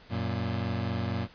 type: tone pair together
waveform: 25% pulse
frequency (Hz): 93.1 / 117.33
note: F#2 / A#2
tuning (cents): +11 / +12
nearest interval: major third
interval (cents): 401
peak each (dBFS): -28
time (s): 0.09-1.28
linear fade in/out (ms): 50
effects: pink hiss -54 dBFS RMS until 1.34 s + resampled to 11025 Hz